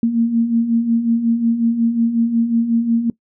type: beating tone pair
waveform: sine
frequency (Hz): 227.2 / 232.7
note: A#3 / A#3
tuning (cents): -44 / -3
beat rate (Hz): 5.5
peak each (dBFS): -21 / -14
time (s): 0.03-3.1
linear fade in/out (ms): 2
effects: noise-tail reverb RT60 0.1 s tail -21 dB re dry